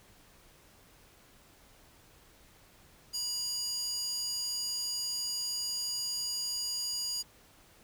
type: tone with high-pass filter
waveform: square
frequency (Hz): 969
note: B5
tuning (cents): -33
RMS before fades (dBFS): -35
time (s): 3.13-7.23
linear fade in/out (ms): 20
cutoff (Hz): 5400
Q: 8.7
effects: pink hiss -60 dBFS RMS until 7.83 s